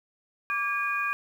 sine tone cluster, 1162 / 1624 / 2451 Hz, D6 / G#6 / D#7, -19 / -39 / -27 cents, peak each -30 dBFS, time 0.5-1.13 s, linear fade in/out 0 ms, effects 9-bit

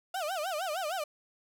35% pulse tone with vibrato, 680 Hz, F5, 46 cents flat, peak -30 dBFS, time 0.14-1.04 s, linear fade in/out 5 ms, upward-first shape sine, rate 6.5 Hz, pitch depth 240 cents each way, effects none

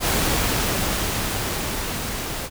pink noise with level ramp, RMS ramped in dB -20 to -29 dBFS, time 0-2.5 s, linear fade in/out 50 ms, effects none

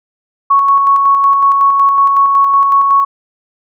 sine tone with tremolo, 1108.7 Hz, C#6, in tune, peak -5 dBFS, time 0.5-3.05 s, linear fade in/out 10 ms, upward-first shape square, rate 5.4 Hz, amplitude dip 30%, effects none

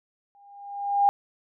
sine tone with exponential growth, 806 Hz, G5, 48 cents sharp, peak -14 dBFS, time 0.35-1.09 s, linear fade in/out 0 ms, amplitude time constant 160 ms, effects none

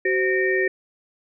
sine tone cluster, 377.9 / 519 / 1836 / 2313 Hz, F#4 / C5 / A#6 / D7, +37 / -14 / -27 / -27 cents, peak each -21 / -28 / -22 / -30 dBFS, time 0.05-0.68 s, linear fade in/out 5 ms, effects none

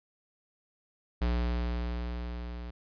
square tone with level ramp, 59.6 Hz, A#1, 39 cents sharp, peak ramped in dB -26 to -39 dBFS, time 1.21-2.71 s, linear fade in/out 10 ms, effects resampled to 11025 Hz

